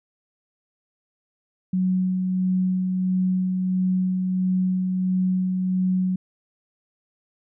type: tone with tremolo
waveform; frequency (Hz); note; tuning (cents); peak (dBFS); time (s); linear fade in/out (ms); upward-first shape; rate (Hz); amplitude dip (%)
sine; 185; F#3; 0; -18; 1.73-6.16; 5; sine; 1.5; 30
effects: none